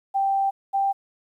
sine tone pair in turn, 784 / 787.1 Hz, G5 / G5, 0 / +7 cents, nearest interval unison, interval 7 cents, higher second, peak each -19 dBFS, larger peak neither, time 0.14-0.51 / 0.73-0.93 s, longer first, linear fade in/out 20 ms, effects 10-bit

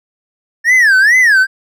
triangle tone with vibrato, 1760 Hz, A6, in tune, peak -4 dBFS, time 0.64-1.47 s, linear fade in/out 50 ms, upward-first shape sine, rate 2.3 Hz, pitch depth 260 cents each way, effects none

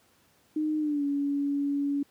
sine tone with pitch glide, 307.3 to 283.4 Hz, D#4 to C#4, -21 to +38 cents, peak -25 dBFS, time 0.56-2.03 s, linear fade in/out 5 ms, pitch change -141 cents, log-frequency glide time 0.79-1.04 s, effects pink hiss -64 dBFS RMS until 2.1 s + high-pass 100 Hz 12 dB/octave

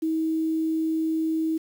sine tone with quantisation, 320 Hz, D#4, 49 cents sharp, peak -22 dBFS, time 0.02-1.58 s, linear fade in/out 10 ms, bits 8, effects none

